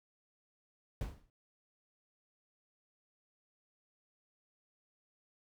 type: noise with exponential decay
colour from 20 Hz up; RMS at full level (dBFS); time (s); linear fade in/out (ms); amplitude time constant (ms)
brown; -35; 1.01-1.3; 1; 61
effects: none